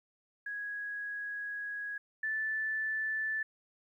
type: tone pair in turn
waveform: sine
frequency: 1661.2 / 1754.4 Hz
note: G#6 / A6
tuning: 0 / -6 cents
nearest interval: minor second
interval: 94 cents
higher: second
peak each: -36 / -31 dBFS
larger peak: second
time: 0.46-1.98 / 2.23-3.43 s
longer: first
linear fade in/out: 5 ms
effects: 12-bit